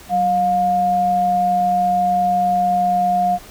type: tone pair together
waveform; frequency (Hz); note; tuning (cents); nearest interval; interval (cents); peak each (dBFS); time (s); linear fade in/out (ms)
sine; 188.32 / 711; F#3 / F5; +31 / +31; octave + major seventh; 2300; -25 / -14; 0.09-3.39; 50
effects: pink hiss -41 dBFS RMS until 3.5 s